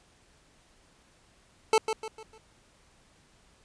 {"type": "tone with echo", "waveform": "25% pulse", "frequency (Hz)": 440, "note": "A4", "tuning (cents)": 0, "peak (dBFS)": -15, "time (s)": [1.73, 1.78], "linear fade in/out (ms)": 2, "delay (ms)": 150, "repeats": 4, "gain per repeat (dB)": -8, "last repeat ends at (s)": 2.38, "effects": ["pink hiss -62 dBFS RMS until 3.64 s", "resampled to 22050 Hz"]}